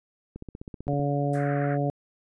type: click train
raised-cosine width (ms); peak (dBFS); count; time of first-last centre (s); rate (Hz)
3; -25; 11; 0.36-0.997; 15.7
type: harmonic tone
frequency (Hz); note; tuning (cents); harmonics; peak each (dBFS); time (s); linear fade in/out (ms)
142.6; C#3; +49; 1 / 2 / 3 / 4 / 5; -26 / -30 / -33 / -31 / -32; 0.88-1.9; 0
type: noise with exponential decay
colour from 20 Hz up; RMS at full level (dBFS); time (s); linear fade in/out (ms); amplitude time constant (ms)
violet; -40; 1.33-1.55; 5; 47
type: band-pass noise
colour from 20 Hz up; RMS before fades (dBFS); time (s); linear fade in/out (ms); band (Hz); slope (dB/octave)
pink; -39; 1.33-1.78; 50; 1300 to 1900; 48
effects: resampled to 22050 Hz